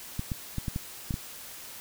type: clicks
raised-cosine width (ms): 5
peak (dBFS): -18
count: 7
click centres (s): 0.194 / 0.318 / 0.583 / 0.682 / 0.761 / 1.108 / 1.141
effects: white hiss -44 dBFS RMS until 1.8 s